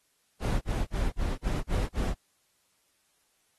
brown noise bursts, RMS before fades -27 dBFS, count 7, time 0.4-2.146 s, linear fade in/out 50 ms, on 210 ms, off 46 ms, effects white hiss -71 dBFS RMS until 3.58 s + AAC 32 kbps

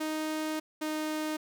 sawtooth tone pair in turn, 311.1 / 309 Hz, D#4 / D#4, 0 / -12 cents, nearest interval unison, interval 12 cents, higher first, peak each -27 dBFS, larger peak neither, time 0-0.6 / 0.81-1.37 s, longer first, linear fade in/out 10 ms, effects none

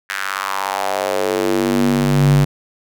square tone with high-pass filter sweep, 48.46 Hz, G1, 19 cents flat, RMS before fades -17 dBFS, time 0.09-2.45 s, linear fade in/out 10 ms, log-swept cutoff 1700 to 120 Hz, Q 3.1, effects none

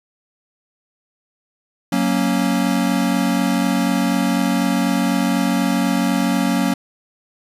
square chord, F# major, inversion none, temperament equal, 185 / 233.1 / 277.2 Hz, F#3 / A#3 / C#4, 0 / 0 / 0 cents, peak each -21 dBFS, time 1.92-6.74 s, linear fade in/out 5 ms, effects resampled to 32000 Hz

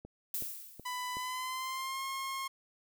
click train, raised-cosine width 2 ms, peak -33 dBFS, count 4, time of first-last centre 0.05-1.169 s, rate 2.68 Hz
violet noise with exponential decay, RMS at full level -34 dBFS, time 0.34-1.13 s, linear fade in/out 2 ms, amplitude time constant 170 ms
sawtooth tone with pitch glide, 997 to 1074.7 Hz, B5 to C6, +16 to +46 cents, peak -32 dBFS, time 0.85-2.48 s, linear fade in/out 10 ms, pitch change +130 cents, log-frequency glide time 1.13-2.04 s
effects none

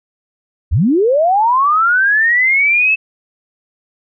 sine linear sweep, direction up, 55 to 2637 Hz, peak -9 dBFS, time 0.71-2.96 s, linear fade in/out 20 ms, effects none

